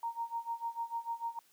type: tone with tremolo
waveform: sine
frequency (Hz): 928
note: A#5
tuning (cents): -8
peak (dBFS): -32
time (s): 0.03-1.39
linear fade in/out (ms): 2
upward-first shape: sine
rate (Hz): 6.7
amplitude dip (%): 90
effects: white hiss -67 dBFS RMS until 1.52 s + high-pass 150 Hz 12 dB/octave